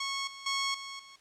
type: tone with level steps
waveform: 10% pulse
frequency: 1099 Hz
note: C#6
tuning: 15 cents flat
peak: -23 / -35 / -20 / -31 / -41 dBFS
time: 0-1.16 s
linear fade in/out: 5 ms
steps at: 0.27 / 0.46 / 0.74 / 0.99 s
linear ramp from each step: 5 ms
effects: white hiss -63 dBFS RMS until 1.2 s + low-pass 7000 Hz 12 dB/octave